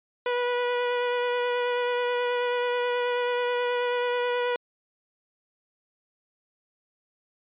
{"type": "tone with vibrato", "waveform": "sawtooth", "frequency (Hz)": 488.9, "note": "B4", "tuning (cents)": -18, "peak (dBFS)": -20, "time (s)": [0.26, 4.56], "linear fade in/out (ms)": 2, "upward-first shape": "sine", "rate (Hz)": 9.3, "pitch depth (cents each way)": 12, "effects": ["resampled to 8000 Hz"]}